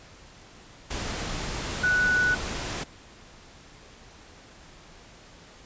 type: tone in noise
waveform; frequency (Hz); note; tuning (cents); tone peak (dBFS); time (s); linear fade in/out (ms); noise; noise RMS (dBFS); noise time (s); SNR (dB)
sine; 1480; F#6; 0; -20; 1.83-2.35; 10; pink; -32; 0.9-2.84; +9
effects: pink hiss -50 dBFS RMS until 5.65 s + resampled to 16000 Hz